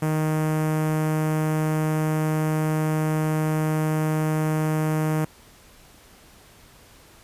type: tone with notch filter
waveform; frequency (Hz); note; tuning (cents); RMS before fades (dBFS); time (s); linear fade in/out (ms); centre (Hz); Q
sawtooth; 155.56; D#3; 0; -23; 0.02-5.25; 5; 4000; 0.56
effects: pink hiss -51 dBFS RMS until 7.23 s + resampled to 32000 Hz